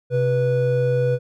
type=tone pair together; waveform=triangle; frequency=129.8 / 490.5 Hz; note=C3 / B4; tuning=-13 / -12 cents; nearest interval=octave + major seventh; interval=2301 cents; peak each=-18 / -17 dBFS; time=0.1-1.19 s; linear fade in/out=50 ms; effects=none